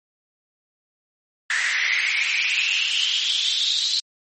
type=noise with high-pass filter sweep; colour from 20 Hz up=pink; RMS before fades=-22 dBFS; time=1.5-4 s; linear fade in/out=2 ms; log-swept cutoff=1800 to 4100 Hz; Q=7.7; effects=MP3 32 kbps